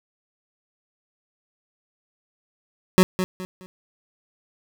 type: tone with echo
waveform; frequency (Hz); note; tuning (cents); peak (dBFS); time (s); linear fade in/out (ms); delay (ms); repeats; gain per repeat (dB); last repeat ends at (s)
25% pulse; 185; F#3; 0; -7; 2.98-3.03; 0; 210; 3; -10; 3.66
effects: none